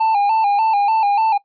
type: tone with vibrato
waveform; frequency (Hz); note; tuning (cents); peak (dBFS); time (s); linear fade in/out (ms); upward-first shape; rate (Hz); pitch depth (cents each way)
triangle; 848; G#5; +36; -11; 0-1.38; 10; square; 3.4; 78
effects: noise-tail reverb RT60 0.1 s tail -19 dB re dry + resampled to 11025 Hz